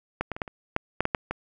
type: clicks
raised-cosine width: 0.5 ms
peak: -11 / -15 / -21 / -12 / -24 / -8 / -7 / -9 / -8 / -14 dBFS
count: 10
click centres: 0.21 / 0.317 / 0.365 / 0.418 / 0.478 / 0.764 / 1.006 / 1.054 / 1.148 / 1.31 s
effects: none